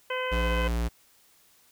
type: harmonic tone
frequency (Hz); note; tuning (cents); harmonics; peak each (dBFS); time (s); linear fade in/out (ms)
510; C5; -44; 1 / 2 / 3 / 4 / 5 / 6; -31 / -34 / -36 / -37 / -38 / -39; 0.1-0.68; 5
type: tone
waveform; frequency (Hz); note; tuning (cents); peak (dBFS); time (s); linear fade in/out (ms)
square; 58.27; A#1; 0; -26; 0.31-0.89; 20
effects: white hiss -61 dBFS RMS until 1.71 s